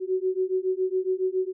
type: beating tone pair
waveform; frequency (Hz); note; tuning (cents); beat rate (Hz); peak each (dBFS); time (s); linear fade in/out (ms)
sine; 370 / 377.2; F#4 / F#4; 0 / +33; 7.2; -26; 0-1.53; 50
effects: none